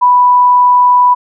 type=tone; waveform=sine; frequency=987.8 Hz; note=B5; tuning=in tune; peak=-4 dBFS; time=0.01-1.15 s; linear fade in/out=20 ms; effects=none